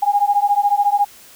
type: beating tone pair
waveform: sine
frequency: 809 / 823 Hz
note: G#5 / G#5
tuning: -46 / -16 cents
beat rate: 14 Hz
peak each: -16 dBFS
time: 0.02-1.05 s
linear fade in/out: 10 ms
effects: white hiss -44 dBFS RMS until 1.35 s